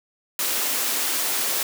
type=high-pass noise; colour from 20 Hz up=white; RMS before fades=-24 dBFS; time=0.39-1.63 s; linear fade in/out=2 ms; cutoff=230 Hz; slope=24 dB/octave; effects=none

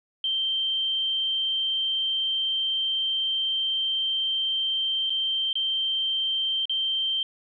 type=tone with dropouts; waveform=sine; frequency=3136 Hz; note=G7; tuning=in tune; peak=-23 dBFS; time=0.24-7.23 s; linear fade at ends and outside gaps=2 ms; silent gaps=5.097-5.103 / 5.53-5.554 / 6.655-6.695 s; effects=none

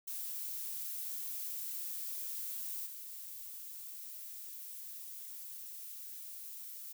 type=noise with level steps; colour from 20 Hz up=violet; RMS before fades=-41 / -47 dBFS; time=0.07-6.93 s; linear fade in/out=10 ms; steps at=2.85 s; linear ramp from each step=20 ms; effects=none

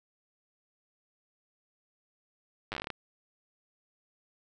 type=slowing click train; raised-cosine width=0.3 ms; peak=-19 dBFS; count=11; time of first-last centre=2.72-2.903 s; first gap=9 ms; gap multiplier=1.15; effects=none

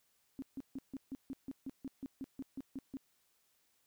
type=tone bursts; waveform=sine; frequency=268.7 Hz; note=C4; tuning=46 cents sharp; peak=-39 dBFS; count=15; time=0.39-2.97 s; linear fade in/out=0 ms; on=32 ms; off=150 ms; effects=white hiss -75 dBFS RMS until 3.86 s

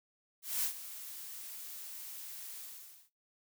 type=noise with ADSR envelope; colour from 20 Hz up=blue; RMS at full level=-32 dBFS; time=0.42-3.1 s; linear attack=210 ms; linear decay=97 ms; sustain=-14 dB; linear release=520 ms; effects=noise-tail reverb RT60 0.2 s tail -19 dB re dry

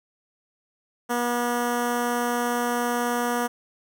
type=tone with notch filter; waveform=10% pulse; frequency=241.1 Hz; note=B3; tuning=41 cents flat; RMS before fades=-25 dBFS; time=1.09-3.48 s; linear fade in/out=20 ms; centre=3900 Hz; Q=1.5; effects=none

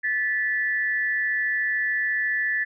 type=tone pair together; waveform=sine; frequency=1747.1 / 1961 Hz; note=A6 / B6; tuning=-13 / -13 cents; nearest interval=major second; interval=200 cents; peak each=-23 / -27 dBFS; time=0.03-2.65 s; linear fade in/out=20 ms; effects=none

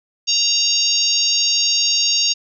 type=harmonic tone with a mistuned harmonic; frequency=932.3 Hz; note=A#5; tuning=in tune; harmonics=3 / 4 / 5 / 6 / 7; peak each=-22 / -23 / -19 / -21 / -21 dBFS; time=0.27-2.34 s; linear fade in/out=20 ms; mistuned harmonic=6; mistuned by=-16 cents; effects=none

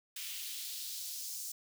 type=noise with high-pass filter sweep; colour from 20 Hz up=white; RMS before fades=-42 dBFS; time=0.16-1.52 s; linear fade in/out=5 ms; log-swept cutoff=2600 to 6100 Hz; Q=1.7; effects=none

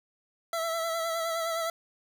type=tone with vibrato; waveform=25% pulse; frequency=661 Hz; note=E5; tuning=5 cents sharp; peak=-25 dBFS; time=0.53-1.7 s; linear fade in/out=2 ms; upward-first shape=sine; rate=9.7 Hz; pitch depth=32 cents each way; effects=none

